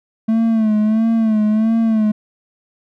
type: tone with vibrato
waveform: triangle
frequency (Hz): 219.8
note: A3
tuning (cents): -2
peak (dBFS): -10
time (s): 0.28-2.12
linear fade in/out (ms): 10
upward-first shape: sine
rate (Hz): 1.5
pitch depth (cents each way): 62
effects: none